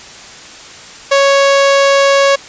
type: tone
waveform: sawtooth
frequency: 554.4 Hz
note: C#5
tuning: in tune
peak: -3 dBFS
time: 1.11-2.36 s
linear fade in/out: 10 ms
effects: white hiss -33 dBFS RMS until 2.48 s + resampled to 16000 Hz